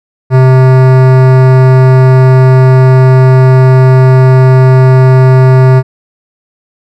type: tone with hard clipping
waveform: sine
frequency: 129.9 Hz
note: C3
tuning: 12 cents flat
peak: -3 dBFS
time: 0.3-5.83 s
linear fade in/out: 50 ms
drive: 18 dB
effects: none